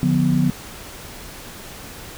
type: chord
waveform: sine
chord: B diminished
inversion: first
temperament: just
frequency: 148.16 / 177.8 / 246.9 Hz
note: D3 / F3 / B3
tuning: +16 / +31 / 0 cents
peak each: -19 dBFS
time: 0.03-0.5 s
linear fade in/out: 0 ms
effects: pink hiss -37 dBFS RMS until 2.17 s